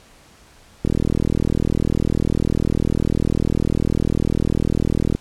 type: click train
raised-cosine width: 3 ms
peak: -6 dBFS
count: 173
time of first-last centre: 0.85-5.15 s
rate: 40 Hz
effects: pink hiss -49 dBFS RMS until 5.2 s + low-pass 10000 Hz 12 dB/octave